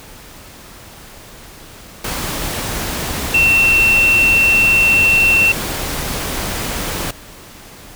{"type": "tone in noise", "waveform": "sine", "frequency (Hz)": 2700, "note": "E7", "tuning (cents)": 41, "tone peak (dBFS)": -9, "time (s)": [3.34, 5.52], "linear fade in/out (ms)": 5, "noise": "pink", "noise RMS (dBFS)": -22, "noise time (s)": [2.04, 7.11], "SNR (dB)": 10, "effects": ["pink hiss -38 dBFS RMS until 7.95 s"]}